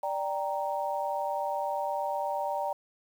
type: chord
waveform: sine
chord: G minor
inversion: second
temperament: equal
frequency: 587.3 / 784 / 932.3 Hz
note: D5 / G5 / Bb5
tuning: 0 / 0 / 0 cents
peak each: -33 dBFS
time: 0.03-2.73 s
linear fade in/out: 5 ms
effects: 9-bit